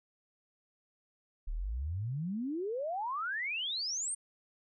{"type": "exponential sweep", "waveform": "sine", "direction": "up", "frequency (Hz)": [33.35, 9140], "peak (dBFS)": -33, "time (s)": [1.47, 4.15], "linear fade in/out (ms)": 10, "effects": []}